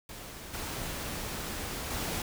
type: noise with level steps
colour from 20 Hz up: pink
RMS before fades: -44 / -37 / -34 dBFS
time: 0.09-2.22 s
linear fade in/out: 2 ms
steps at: 0.53 / 1.9 s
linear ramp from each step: 10 ms
effects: none